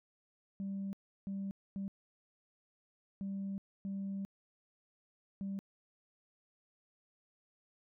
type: tone bursts at uneven times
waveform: sine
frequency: 196 Hz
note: G3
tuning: in tune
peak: -35 dBFS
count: 6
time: 0.6-0.93 / 1.27-1.51 / 1.76-1.88 / 3.21-3.58 / 3.85-4.25 / 5.41-5.59 s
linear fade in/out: 0 ms
effects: tanh soft clip ceiling -34 dBFS